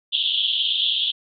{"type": "band-pass noise", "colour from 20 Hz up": "white", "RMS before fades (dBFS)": -22, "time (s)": [0.12, 1.12], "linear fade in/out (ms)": 20, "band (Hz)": [3000, 3600], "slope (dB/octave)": 96, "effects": []}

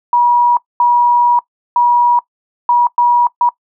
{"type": "tone bursts at uneven times", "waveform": "sine", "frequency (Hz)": 963, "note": "B5", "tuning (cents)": -44, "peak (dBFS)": -7, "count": 6, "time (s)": [[0.13, 0.57], [0.8, 1.39], [1.76, 2.19], [2.69, 2.87], [2.98, 3.27], [3.41, 3.49]], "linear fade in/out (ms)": 2, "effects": ["noise-tail reverb RT60 0.1 s tail -21 dB re dry"]}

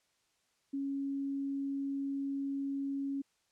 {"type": "tone", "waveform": "sine", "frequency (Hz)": 276.4, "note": "C#4", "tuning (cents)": -5, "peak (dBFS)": -33, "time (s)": [0.73, 3.22], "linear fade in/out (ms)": 10, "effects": ["white hiss -75 dBFS RMS until 3.51 s", "low-pass 8000 Hz 12 dB/octave"]}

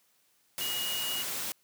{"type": "tone in noise", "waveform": "sine", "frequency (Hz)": 2887, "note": "F#7", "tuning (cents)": -43, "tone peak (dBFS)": -33, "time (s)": [0.61, 1.22], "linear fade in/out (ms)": 0, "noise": "white", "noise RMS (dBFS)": -35, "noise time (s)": [0.58, 1.52], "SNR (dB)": -1, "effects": ["white hiss -69 dBFS RMS until 1.63 s", "high-pass 100 Hz 12 dB/octave"]}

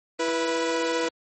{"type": "tone pair together", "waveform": "sawtooth", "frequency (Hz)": [331.4, 489.7], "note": ["E4", "B4"], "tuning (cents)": [9, -15], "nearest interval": "perfect fifth", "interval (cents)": 676, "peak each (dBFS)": [-24, -21], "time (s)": [0.19, 1.09], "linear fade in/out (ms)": 10, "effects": ["MP3 32 kbps"]}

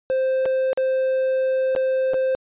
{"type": "tone with dropouts", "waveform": "triangle", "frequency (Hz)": 523.3, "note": "C5", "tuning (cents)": 0, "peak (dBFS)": -16, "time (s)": [0.1, 2.35], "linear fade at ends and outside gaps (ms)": 0, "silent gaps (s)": [[0.455, 0.459], [0.731, 0.775], [1.751, 1.762], [2.135, 2.142]], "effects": ["resampled to 8000 Hz"]}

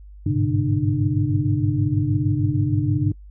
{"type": "tone cluster", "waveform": "sine", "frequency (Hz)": [99.2, 105.6, 126.6, 144, 300], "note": ["G2", "G#2", "B2", "D3", "D4"], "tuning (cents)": [21, 29, 43, -34, 37], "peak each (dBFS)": -24, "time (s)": [0.26, 3.12], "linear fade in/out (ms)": 5, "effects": ["noise-tail reverb RT60 0.1 s tail -26 dB re dry", "added 50 Hz sine -39 dBFS peak until 3.3 s"]}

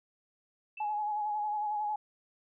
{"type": "tone with exponential decay", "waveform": "sine", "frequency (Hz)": 2652, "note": "E7", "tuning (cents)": 10, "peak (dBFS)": -40, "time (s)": [0.77, 1], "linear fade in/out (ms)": 5, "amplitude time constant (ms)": 49}
{"type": "tone with vibrato", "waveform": "sine", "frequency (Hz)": 841, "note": "G#5", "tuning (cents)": 22, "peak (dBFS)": -30, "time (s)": [0.8, 1.96], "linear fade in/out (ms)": 5, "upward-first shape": "sine", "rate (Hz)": 11, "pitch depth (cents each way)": 33}
{"effects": []}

